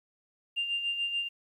sine tone with tremolo, 2794 Hz, F7, in tune, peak -26 dBFS, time 0.56-1.29 s, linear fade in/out 20 ms, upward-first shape sine, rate 6.9 Hz, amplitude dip 55%, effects tanh soft clip ceiling -22 dBFS + 11-bit

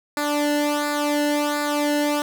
sawtooth tone with flanger, 293.7 Hz, D4, in tune, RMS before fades -22 dBFS, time 0.17-2.22 s, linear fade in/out 2 ms, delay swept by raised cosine 0.33 to 0.86 ms, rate 1.4 Hz, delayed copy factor -0.75, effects none

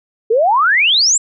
sine exponential sweep, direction up, 422.8 to 7850 Hz, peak -9 dBFS, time 0.3-1.18 s, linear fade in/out 10 ms, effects none

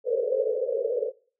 white band-pass noise, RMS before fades -26 dBFS, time 0.04-1.12 s, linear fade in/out 50 ms, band 440 to 540 Hz, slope 96 dB/octave, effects noise-tail reverb RT60 0.4 s tail -20 dB re dry

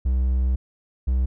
triangle tone pair in turn, 63.7 / 63.7 Hz, C2 / C2, -46 / -46 cents, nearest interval unison, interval 0 cents, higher neither, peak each -16 dBFS, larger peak neither, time 0.05-0.56 / 1.07-1.26 s, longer first, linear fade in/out 10 ms, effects none

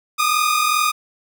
sawtooth tone pair together, 1205.5 / 1248 Hz, D6 / D#6, +45 / +5 cents, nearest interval minor second, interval 60 cents, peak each -15 dBFS, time 0.18-0.92 s, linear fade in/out 20 ms, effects none

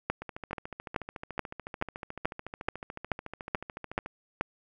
two click trains, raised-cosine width 0.5 ms, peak -12 / -23 dBFS, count 11 / 54, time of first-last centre 0.1-4.41 / 0.22-4.061 s, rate 2.32 / 13.8 Hz, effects none

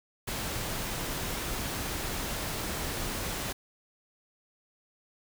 pink noise, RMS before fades -34 dBFS, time 0.27-3.53 s, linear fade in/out 10 ms, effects none

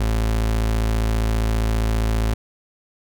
35% pulse tone, 55 Hz, A1, in tune, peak -16 dBFS, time 0-2.34 s, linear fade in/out 5 ms, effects none

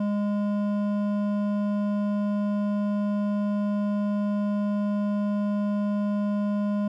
sine tone with hard clipping, 205.4 Hz, G#3, 19 cents flat, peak -25 dBFS, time 0-6.88 s, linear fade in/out 5 ms, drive 10 dB, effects none

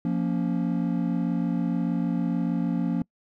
triangle chord, Bb minor, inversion second, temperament just, 174.81 / 233.1 / 279.7 Hz, F3 / Bb3 / Db4, +2 / 0 / +16 cents, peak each -24 / -26 / -27 dBFS, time 0.05-3.02 s, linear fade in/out 2 ms, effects noise-tail reverb RT60 0.1 s tail -25 dB re dry

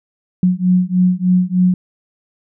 sine beating tone pair, 180.3 / 183.6 Hz, F#3 / F#3, -45 / -13 cents, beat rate 3.3 Hz, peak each -14 dBFS, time 0.43-1.74 s, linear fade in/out 2 ms, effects none

